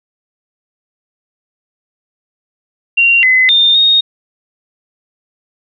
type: tone with pitch steps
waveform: sine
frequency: 2760 / 2032 / 3622 / 3719 Hz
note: F7 / B6 / A7 / A#7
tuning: -21 / +49 / +49 / -5 cents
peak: -6 dBFS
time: 2.97-4.01 s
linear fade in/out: 10 ms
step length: 260 ms
effects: none